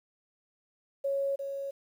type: tone with echo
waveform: sine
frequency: 553 Hz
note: C#5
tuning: 4 cents flat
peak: -27 dBFS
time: 1.04-1.36 s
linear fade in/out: 10 ms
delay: 350 ms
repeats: 1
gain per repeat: -6 dB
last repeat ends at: 1.71 s
effects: 10-bit